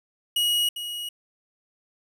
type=tone with echo; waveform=45% pulse; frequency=2900 Hz; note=F#7; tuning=35 cents flat; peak=-20 dBFS; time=0.36-0.69 s; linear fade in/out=5 ms; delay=400 ms; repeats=1; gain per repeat=-10 dB; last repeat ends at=1.09 s; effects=none